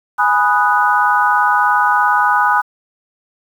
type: chord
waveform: sine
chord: G# minor seventh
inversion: none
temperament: equal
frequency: 830.6 / 987.8 / 1244.5 / 1480 Hz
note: G#5 / B5 / D#6 / F#6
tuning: 0 / 0 / 0 / 0 cents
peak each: -16 dBFS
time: 0.18-2.62 s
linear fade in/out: 20 ms
effects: 7-bit